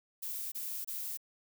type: noise bursts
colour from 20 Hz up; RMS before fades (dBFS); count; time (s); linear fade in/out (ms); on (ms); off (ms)
violet; -39; 3; 0.22-1.174; 10; 300; 27
effects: none